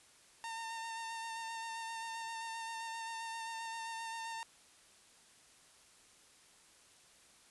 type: tone with vibrato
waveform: sawtooth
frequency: 909 Hz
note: A#5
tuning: 44 cents flat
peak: -37 dBFS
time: 0.44-4.43 s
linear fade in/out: 0 ms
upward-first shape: sine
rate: 7.6 Hz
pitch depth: 18 cents each way
effects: white hiss -63 dBFS RMS until 7.5 s + resampled to 24000 Hz